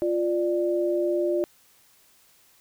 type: tone pair together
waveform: sine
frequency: 349.2 / 592.1 Hz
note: F4 / D5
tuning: 0 / +14 cents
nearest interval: major sixth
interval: 914 cents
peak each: -23 / -26 dBFS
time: 0.02-1.44 s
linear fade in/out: 0 ms
effects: white hiss -59 dBFS RMS until 2.6 s